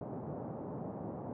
pink band-pass noise, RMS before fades -42 dBFS, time 0.01-1.33 s, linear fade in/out 2 ms, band 110 to 820 Hz, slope 24 dB/octave, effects none

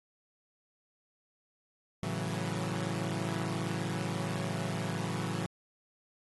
sawtooth chord, F# minor seventh, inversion first, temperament equal, 110 / 138.59 / 164.81 / 185 Hz, A2 / C#3 / E3 / F#3, 0 / 0 / 0 / 0 cents, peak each -34 / -35 / -33 / -34 dBFS, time 2.03-5.46 s, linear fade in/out 0 ms, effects AAC 32 kbps

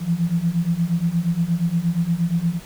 sine beating tone pair, 164.81 / 173.31 Hz, E3 / F3, 0 / -13 cents, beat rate 8.5 Hz, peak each -22 / -20 dBFS, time 0-2.6 s, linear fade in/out 50 ms, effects pink hiss -43 dBFS RMS until 2.65 s

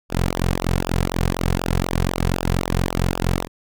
sawtooth tone with flanger, 44.23 Hz, F1, 23 cents sharp, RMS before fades -21 dBFS, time 0.09-3.48 s, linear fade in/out 50 ms, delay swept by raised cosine 0.44 to 3.54 ms, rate 3.9 Hz, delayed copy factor -0.9, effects none

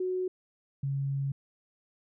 sine tone pair in turn, 368.6 / 138.07 Hz, F#4 / C#3, -7 / -7 cents, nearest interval octave + perfect fourth, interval 1700 cents, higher first, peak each -28 dBFS, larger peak neither, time 0-0.28 / 0.83-1.32 s, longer second, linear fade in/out 5 ms, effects none

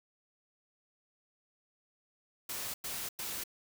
white noise bursts, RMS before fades -39 dBFS, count 3, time 2.49-3.438 s, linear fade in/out 5 ms, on 250 ms, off 99 ms, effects none

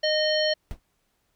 harmonic tone, 616 Hz, D#5, 17 cents flat, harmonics 1 / 3 / 5 / 7 / 9, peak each -23 / -30 / -29 / -28 / -36 dBFS, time 0.03-0.54 s, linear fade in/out 10 ms
brown noise with exponential decay, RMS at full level -27 dBFS, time 0.71-0.8 s, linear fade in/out 0 ms, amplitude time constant 19 ms
effects pink hiss -72 dBFS RMS until 1.35 s

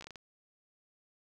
slowing click train, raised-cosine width 0.2 ms, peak -29 dBFS, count 6, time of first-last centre 0.01-0.158 s, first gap 14 ms, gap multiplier 1.38, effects 11-bit

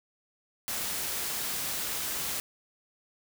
white noise, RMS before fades -33 dBFS, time 0.68-2.4 s, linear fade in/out 0 ms, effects none

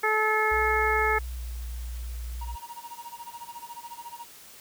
harmonic tone, 432.3 Hz, A4, 31 cents flat, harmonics 1 / 2 / 3 / 4 / 5, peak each -28 / -28 / -28 / -28 / -28 dBFS, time 0.03-1.19 s, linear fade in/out 10 ms
sine tone with pitch glide, 62.8 to 59.58 Hz, B1 to A#1, +30 to +38 cents, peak -32 dBFS, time 0.51-2.56 s, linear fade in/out 10 ms, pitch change -92 cents, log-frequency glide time 1.08-1.44 s
triangle tone with tremolo, 944 Hz, A#5, 22 cents sharp, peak -34 dBFS, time 2.41-4.25 s, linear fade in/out 5 ms, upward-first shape sine, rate 14 Hz, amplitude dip 95%
effects white hiss -49 dBFS RMS until 4.6 s

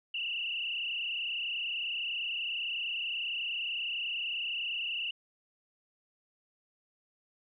sine tone with frequency modulation, 2800 Hz, F7, 4 cents sharp, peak -32 dBFS, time 0.14-5.11 s, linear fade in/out 5 ms, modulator 30.8 Hz, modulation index 4.3, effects none

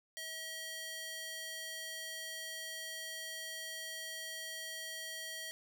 square tone with high-pass filter, 640 Hz, D#5, 49 cents sharp, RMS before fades -44 dBFS, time 0.17-5.51 s, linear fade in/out 0 ms, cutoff 2100 Hz, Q 0.82, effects none

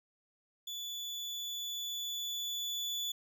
35% pulse tone with level ramp, 3459 Hz, A7, 30 cents flat, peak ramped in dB -37 to -32 dBFS, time 0.67-3.12 s, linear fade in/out 5 ms, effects none

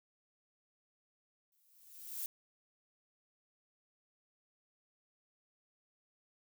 violet noise with exponential growth, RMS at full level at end -38 dBFS, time 1.52-2.26 s, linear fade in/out 1 ms, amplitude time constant 160 ms, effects none

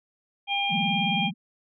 harmonic tone, 802 Hz, G5, 39 cents sharp, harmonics 1 / 3 / 4, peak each -28 / -28 / -28 dBFS, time 0.47-1.31 s, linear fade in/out 50 ms
sine tone with vibrato, 192.5 Hz, G3, 31 cents flat, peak -26 dBFS, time 0.69-1.34 s, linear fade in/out 50 ms, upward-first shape sine, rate 19 Hz, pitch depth 290 cents each way
effects none

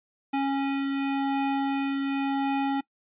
square tone pair together, 274.9 / 823.8 Hz, C#4 / G#5, -14 / -14 cents, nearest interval octave + perfect fifth, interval 1900 cents, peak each -26 / -34 dBFS, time 0.33-2.81 s, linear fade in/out 10 ms, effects noise-tail reverb RT60 0.1 s tail -22 dB re dry + resampled to 8000 Hz

